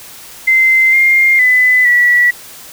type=tone with pitch steps; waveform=sine; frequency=2074 / 2116 / 2005 / 1946 Hz; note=C7 / C7 / B6 / B6; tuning=-16 / +19 / +26 / -26 cents; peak=-6 dBFS; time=0.47-2.31 s; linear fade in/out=10 ms; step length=460 ms; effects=white hiss -34 dBFS RMS until 2.72 s